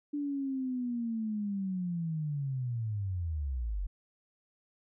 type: linear sweep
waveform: sine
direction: down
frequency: 293.7 to 43 Hz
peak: -31 dBFS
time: 0.13-3.87 s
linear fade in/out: 10 ms
effects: none